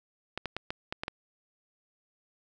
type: clicks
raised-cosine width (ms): 0.3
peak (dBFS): -17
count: 7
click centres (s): 0.376 / 0.457 / 0.566 / 0.705 / 0.925 / 1.035 / 1.081
effects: none